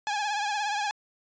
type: tone with vibrato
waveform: sawtooth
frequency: 830.6 Hz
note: G#5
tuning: in tune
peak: -23 dBFS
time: 0.07-0.91 s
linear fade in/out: 0 ms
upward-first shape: triangle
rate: 17 Hz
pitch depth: 73 cents each way
effects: resampled to 16000 Hz